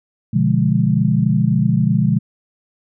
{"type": "chord", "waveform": "sine", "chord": "B diminished seventh", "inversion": "none", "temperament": "equal", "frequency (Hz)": [123.47, 146.83, 174.61, 207.7], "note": ["B2", "D3", "F3", "Ab3"], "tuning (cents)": [0, 0, 0, 0], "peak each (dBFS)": -18, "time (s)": [0.33, 2.19], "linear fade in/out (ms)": 10, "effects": []}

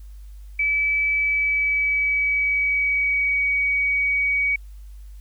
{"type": "tone with pitch glide", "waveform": "sine", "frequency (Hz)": [2300, 2260], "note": ["D7", "C#7"], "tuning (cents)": [-37, 33], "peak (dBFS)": -18, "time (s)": [0.59, 4.56], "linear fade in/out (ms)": 5, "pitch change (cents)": -30, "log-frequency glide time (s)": [1.1, 3.41], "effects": ["added 50 Hz sine -37 dBFS peak until 5.2 s", "white hiss -61 dBFS RMS until 5.2 s"]}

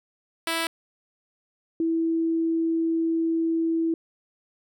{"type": "tone pair in turn", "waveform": ["5% pulse", "sine"], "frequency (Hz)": [329.6, 328.1], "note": ["E4", "E4"], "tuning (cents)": [0, -8], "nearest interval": "unison", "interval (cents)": 8, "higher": "first", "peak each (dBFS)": [-13, -21], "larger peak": "first", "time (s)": [[0.47, 0.67], [1.8, 3.94]], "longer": "second", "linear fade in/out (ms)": 2, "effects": []}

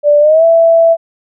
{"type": "tone with pitch glide", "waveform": "sine", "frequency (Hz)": [587.3, 663], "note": ["D5", "E5"], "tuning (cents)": [0, 10], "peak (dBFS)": -4, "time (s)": [0.03, 0.97], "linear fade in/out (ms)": 50, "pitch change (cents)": 210, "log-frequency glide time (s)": [0.2, 0.44], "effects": []}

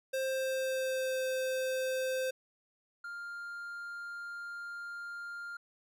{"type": "tone with pitch glide", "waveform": "square", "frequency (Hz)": [528, 519.5], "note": ["C5", "C5"], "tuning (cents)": [16, -12], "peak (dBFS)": -32, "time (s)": [0.13, 2.31], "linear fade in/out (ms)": 10, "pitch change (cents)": -28, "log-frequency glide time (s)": [0.23, 1.25]}
{"type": "tone", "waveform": "triangle", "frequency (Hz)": 1400, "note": "F6", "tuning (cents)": 4, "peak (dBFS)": -38, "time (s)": [3.04, 5.57], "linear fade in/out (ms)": 5}
{"effects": []}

